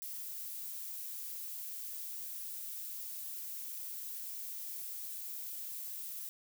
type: noise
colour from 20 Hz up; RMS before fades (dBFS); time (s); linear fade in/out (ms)
violet; -43; 0.02-6.29; 0
effects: none